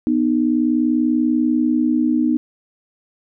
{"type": "tone pair together", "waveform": "sine", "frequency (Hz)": [246.7, 306.9], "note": ["B3", "D#4"], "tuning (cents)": [-2, -24], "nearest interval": "major third", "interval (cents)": 378, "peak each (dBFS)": -17, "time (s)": [0.07, 2.37], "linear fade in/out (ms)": 0, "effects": []}